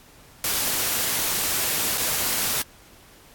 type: noise with dropouts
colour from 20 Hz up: white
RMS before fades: -24 dBFS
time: 0.44-2.62 s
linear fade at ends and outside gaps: 2 ms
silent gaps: 1.975-1.979 s
effects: pink hiss -51 dBFS RMS until 3.34 s + AAC 64 kbps